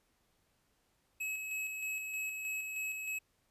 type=tone with tremolo; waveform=square; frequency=2570 Hz; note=E7; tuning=45 cents flat; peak=-36 dBFS; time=1.2-3.19 s; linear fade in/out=10 ms; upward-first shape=square; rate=3.2 Hz; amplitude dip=35%; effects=pink hiss -75 dBFS RMS until 3.5 s + resampled to 32000 Hz